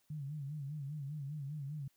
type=tone with vibrato; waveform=sine; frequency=144.8 Hz; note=D3; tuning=24 cents flat; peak=-39 dBFS; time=0.1-1.88 s; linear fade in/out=5 ms; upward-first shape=sine; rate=5 Hz; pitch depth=110 cents each way; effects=white hiss -75 dBFS RMS until 1.96 s